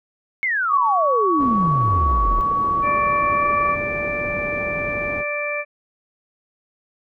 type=exponential sweep; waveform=sine; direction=down; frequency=2217 to 35.1 Hz; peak=-18 dBFS; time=0.43-2.41 s; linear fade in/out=0 ms
type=tone with pitch glide; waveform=sine; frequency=1126 to 1149.7 Hz; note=C#6 to D6; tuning=+27 to -37 cents; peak=-17 dBFS; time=0.68-3.77 s; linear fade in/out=50 ms; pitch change=+36 cents; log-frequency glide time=3.33-3.47 s
type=low-pass noise; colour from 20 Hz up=white; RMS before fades=-32 dBFS; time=1.37-5.24 s; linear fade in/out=50 ms; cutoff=410 Hz; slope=12 dB/octave
type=harmonic tone; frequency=587.3 Hz; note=D5; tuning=in tune; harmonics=1 / 2 / 3 / 4; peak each=-26 / -32 / -31 / -25 dBFS; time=2.82-5.65 s; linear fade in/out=50 ms
effects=none